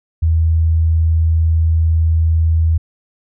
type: tone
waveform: sine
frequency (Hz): 81.1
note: E2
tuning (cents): -28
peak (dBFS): -10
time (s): 0.22-2.78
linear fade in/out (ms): 10
effects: none